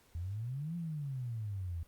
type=exponential two-way sweep; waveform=sine; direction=up then down; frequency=80.8 to 174.61 to 80.8 Hz; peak=-36 dBFS; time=0.15-1.83 s; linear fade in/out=0 ms; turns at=0.76 s; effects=pink hiss -66 dBFS RMS until 1.87 s + Opus 48 kbps